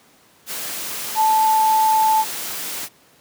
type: tone in noise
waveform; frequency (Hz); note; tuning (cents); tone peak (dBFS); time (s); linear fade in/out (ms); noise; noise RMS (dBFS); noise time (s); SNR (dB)
sine; 876; A5; -8; -13; 1.15-2.25; 50; white; -28; 0.46-2.89; +12
effects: pink hiss -53 dBFS RMS until 3.2 s + high-pass 150 Hz 12 dB/octave